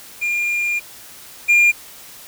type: tone pair in turn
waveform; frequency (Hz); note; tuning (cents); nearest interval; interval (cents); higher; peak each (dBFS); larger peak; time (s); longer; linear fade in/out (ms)
triangle; 2406 / 2406; D7 / D7; +41 / +41; unison; 0; neither; -16 / -8; second; 0.21-0.8 / 1.48-1.72; first; 20
effects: white hiss -40 dBFS RMS until 2.27 s